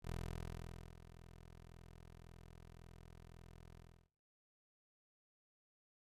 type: tone with ADSR envelope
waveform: 15% pulse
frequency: 41.85 Hz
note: E1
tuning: 27 cents sharp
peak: -35 dBFS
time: 0.02-4.09 s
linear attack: 70 ms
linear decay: 870 ms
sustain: -15 dB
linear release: 310 ms
effects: noise-tail reverb RT60 0.7 s tail -25 dB re dry + resampled to 32000 Hz